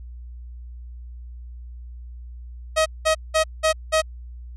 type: tone bursts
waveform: sawtooth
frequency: 633 Hz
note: D#5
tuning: 30 cents sharp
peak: -12 dBFS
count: 5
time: 2.76-4.02 s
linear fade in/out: 20 ms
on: 100 ms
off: 190 ms
effects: added 60 Hz sine -35 dBFS peak until 4.56 s + resampled to 24000 Hz